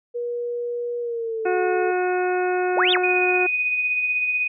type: tone with pitch glide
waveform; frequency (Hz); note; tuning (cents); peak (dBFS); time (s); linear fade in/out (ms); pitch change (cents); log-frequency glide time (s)
sine; 479.7 to 432.3; A#4 to A4; +50 to -31; -24; 0.14-1.92; 20; -181; 1-1.55
type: harmonic tone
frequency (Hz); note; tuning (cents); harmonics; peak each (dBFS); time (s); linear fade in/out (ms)
363.6; F#4; -30; 1 / 2 / 3 / 4 / 5 / 6 / 7; -21 / -25 / -37 / -29 / -38 / -41 / -35; 1.45-3.47; 10
type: linear two-way sweep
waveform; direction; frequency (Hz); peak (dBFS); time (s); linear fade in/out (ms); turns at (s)
sine; up then down; 246.9 to 3784 to 388.9; -17; 2.76-2.98; 20; 2.92
type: tone with tremolo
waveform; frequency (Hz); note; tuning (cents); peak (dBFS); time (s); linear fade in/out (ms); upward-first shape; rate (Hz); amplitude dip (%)
sine; 2489; D#7; 0; -18; 3.03-4.48; 10; sine; 16; 35
effects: none